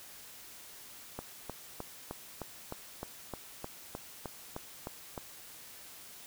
click train, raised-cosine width 1 ms, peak -24 dBFS, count 14, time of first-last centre 1.19-5.178 s, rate 3.26 Hz, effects white hiss -51 dBFS RMS until 6.26 s

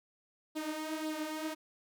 sawtooth tone with flanger, 311.1 Hz, D#4, in tune, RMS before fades -38 dBFS, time 0.55-1.55 s, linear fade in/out 20 ms, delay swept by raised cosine 0.22 to 5.52 ms, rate 1.9 Hz, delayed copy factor +0.6, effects none

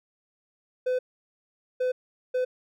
triangle tone bursts at uneven times, 506 Hz, B4, 42 cents sharp, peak -21 dBFS, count 3, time 0.86-0.99 / 1.8-1.92 / 2.34-2.45 s, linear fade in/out 10 ms, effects none

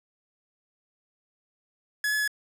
45% pulse tone with pitch steps, 1695 / 1708 / 1697 Hz, G#6 / G#6 / G#6, +35 / +48 / +37 cents, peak -24 dBFS, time 2.04-2.277 s, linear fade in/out 2 ms, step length 79 ms, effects none

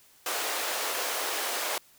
pink high-pass noise, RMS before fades -31 dBFS, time 0.26-1.78 s, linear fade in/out 2 ms, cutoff 450 Hz, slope 24 dB/octave, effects white hiss -59 dBFS RMS until 1.98 s

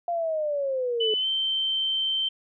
sine linear sweep, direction down, 698.5 to 425.5 Hz, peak -24 dBFS, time 0.08-1.14 s, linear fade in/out 2 ms
sine tone with pitch glide, 2996 to 3112 Hz, F#7 to G7, +21 to -13 cents, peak -23 dBFS, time 1-2.29 s, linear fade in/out 10 ms, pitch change +66 cents, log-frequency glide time 1.16-1.28 s
effects none

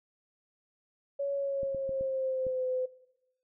sine tone with pitch glide, 560 to 510.6 Hz, C#5 to C5, +18 to -42 cents, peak -29 dBFS, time 1.19-2.86 s, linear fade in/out 10 ms, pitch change -160 cents, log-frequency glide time 1.33-2.65 s
clicks, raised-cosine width 3 ms, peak -31 dBFS, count 5, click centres 1.632 / 1.747 / 1.893 / 2.01 / 2.467 s
effects noise-tail reverb RT60 0.9 s tail -18 dB re dry

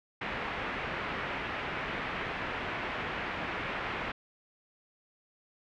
white low-pass noise, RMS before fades -36 dBFS, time 0.21-4.12 s, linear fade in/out 5 ms, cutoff 2400 Hz, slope 24 dB/octave, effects none

